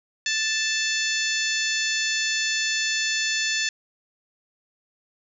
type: harmonic tone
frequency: 880 Hz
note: A5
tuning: in tune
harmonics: 2 / 3 / 4 / 5 / 6 / 7 / 8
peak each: -27 / -29 / -30 / -31 / -32 / -32 / -33 dBFS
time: 0.26-3.69 s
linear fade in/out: 2 ms
effects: none